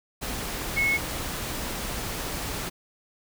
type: tone in noise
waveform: sine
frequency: 2188 Hz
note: C#7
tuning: 23 cents flat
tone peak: -21 dBFS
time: 0.76-0.98 s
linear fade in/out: 20 ms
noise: pink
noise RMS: -32 dBFS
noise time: 0.21-2.7 s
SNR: +8 dB
effects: none